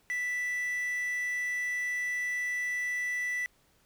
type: tone with quantisation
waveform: triangle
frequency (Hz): 1974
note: B6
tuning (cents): -1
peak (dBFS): -28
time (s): 0.1-3.46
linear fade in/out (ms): 0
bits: 8
effects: pink hiss -67 dBFS RMS until 3.85 s